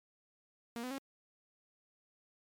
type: tone with pitch steps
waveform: sawtooth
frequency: 234.3 / 252.6 / 272.3 Hz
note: A#3 / B3 / C#4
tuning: +9 / +39 / -31 cents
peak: -35 dBFS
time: 0.76-0.982 s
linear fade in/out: 0 ms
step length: 74 ms
effects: MP3 96 kbps